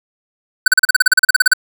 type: tone bursts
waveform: square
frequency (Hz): 1513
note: F#6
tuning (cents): +38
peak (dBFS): -6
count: 16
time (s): 0.66-1.535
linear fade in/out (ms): 5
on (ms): 20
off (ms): 37
effects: none